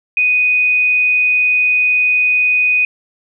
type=tone; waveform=sine; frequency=2489 Hz; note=D#7; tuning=in tune; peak=-10 dBFS; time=0.17-2.85 s; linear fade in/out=2 ms; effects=none